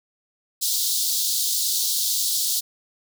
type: high-pass noise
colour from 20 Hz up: pink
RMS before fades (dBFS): -23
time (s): 0.61-2.61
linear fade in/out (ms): 20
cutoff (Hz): 3700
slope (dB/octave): 48
effects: none